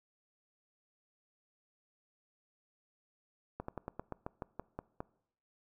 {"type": "slowing click train", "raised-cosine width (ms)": 1, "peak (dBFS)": -25, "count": 11, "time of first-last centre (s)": [3.6, 5.005], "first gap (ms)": 84, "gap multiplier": 1.11, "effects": ["noise-tail reverb RT60 0.7 s tail -22 dB re dry"]}